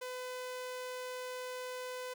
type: tone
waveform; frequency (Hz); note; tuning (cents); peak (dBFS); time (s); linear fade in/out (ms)
sawtooth; 504; B4; +35; -36; 0.01-2.14; 10
effects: none